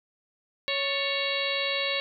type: harmonic tone with a mistuned harmonic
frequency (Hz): 554.4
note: C#5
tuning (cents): 0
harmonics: 1 / 2 / 3 / 4 / 5 / 6 / 7 / 8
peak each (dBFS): -32 / -38 / -37 / -32 / -33 / -36 / -32 / -37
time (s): 0.68-2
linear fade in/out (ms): 0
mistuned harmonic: 3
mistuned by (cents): +98
effects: none